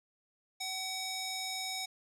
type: tone with band-pass filter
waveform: square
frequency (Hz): 756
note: F#5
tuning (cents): +37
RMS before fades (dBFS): -38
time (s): 0.6-1.86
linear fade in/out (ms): 10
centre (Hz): 5400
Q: 1.2
effects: none

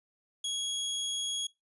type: tone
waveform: sawtooth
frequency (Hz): 3322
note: G#7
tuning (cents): 0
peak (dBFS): -28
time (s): 0.44-1.47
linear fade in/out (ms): 5
effects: noise-tail reverb RT60 0.2 s tail -21 dB re dry + resampled to 24000 Hz

